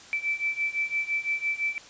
sine beating tone pair, 2321 / 2326.9 Hz, D7 / D7, -21 / -17 cents, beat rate 5.9 Hz, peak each -30 / -28 dBFS, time 0.13-1.78 s, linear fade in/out 0 ms, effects white hiss -48 dBFS RMS until 1.89 s + resampled to 16000 Hz

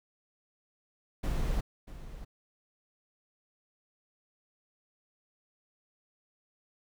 brown noise with echo, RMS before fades -30 dBFS, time 1.23-1.61 s, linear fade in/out 10 ms, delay 640 ms, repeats 1, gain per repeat -14 dB, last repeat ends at 2.25 s, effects none

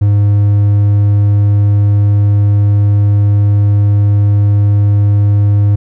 triangle tone, 102.3 Hz, G#2, 26 cents flat, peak -4 dBFS, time 0.01-5.76 s, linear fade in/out 10 ms, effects none

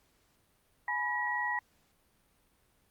sine tone cluster, 841 / 984 / 1915 Hz, G#5 / B5 / A#6, +22 / -7 / +46 cents, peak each -37 / -36 / -32 dBFS, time 0.88-1.59 s, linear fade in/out 2 ms, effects pink hiss -70 dBFS RMS until 2.9 s + Opus 48 kbps

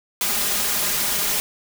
white noise with comb filter, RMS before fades -22 dBFS, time 0.21-1.4 s, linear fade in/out 0 ms, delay 4.9 ms, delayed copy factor +0.75, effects none

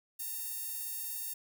sawtooth tone with high-pass filter, 917 Hz, A#5, 29 cents flat, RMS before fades -39 dBFS, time 0.19-1.34 s, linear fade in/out 10 ms, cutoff 12000 Hz, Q 0.56, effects none

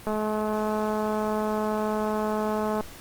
click train, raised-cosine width 1 ms, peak -15 dBFS, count 587, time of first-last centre 0.07-2.808 s, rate 214 Hz, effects pink hiss -45 dBFS RMS until 3 s + Opus 32 kbps

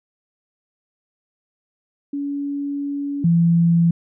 sine tone pair in turn, 283.6 / 168.85 Hz, C#4 / E3, +40 / +42 cents, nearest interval major sixth, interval 898 cents, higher first, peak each -22 / -12 dBFS, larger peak second, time 2.13-3.24 / 3.24-3.91 s, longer first, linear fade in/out 5 ms, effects none

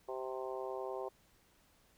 harmonic tone with a mistuned harmonic, 130 Hz, C3, 11 cents flat, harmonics 3 / 4 / 5 / 6 / 7 / 8, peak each -42 / -44 / -46 / -48 / -49 / -50 dBFS, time 0.08-1.09 s, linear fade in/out 10 ms, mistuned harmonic 8, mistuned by +19 cents, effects pink hiss -69 dBFS RMS until 1.97 s

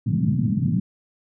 white band-pass noise, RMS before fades -21 dBFS, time 0.06-0.8 s, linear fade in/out 10 ms, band 100 to 230 Hz, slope 48 dB/octave, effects none

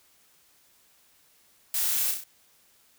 blue noise with echo, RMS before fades -28 dBFS, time 1.74-2.11 s, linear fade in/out 2 ms, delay 32 ms, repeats 4, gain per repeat -4 dB, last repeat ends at 2.238 s, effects white hiss -62 dBFS RMS until 2.98 s

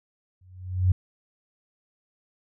sine tone with exponential growth, 91.8 Hz, F#2, 13 cents flat, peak -14 dBFS, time 0.41-0.92 s, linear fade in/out 5 ms, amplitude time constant 110 ms, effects none

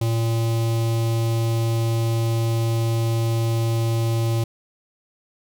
square tone with notch filter, 114.5 Hz, A#2, 31 cents flat, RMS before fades -21 dBFS, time 0.01-4.44 s, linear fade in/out 5 ms, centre 1600 Hz, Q 1.1, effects none

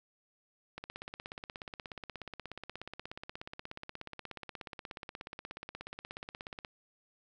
click train, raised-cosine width 0.3 ms, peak -26 dBFS, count 99, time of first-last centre 0.78-6.648 s, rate 16.7 Hz, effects none

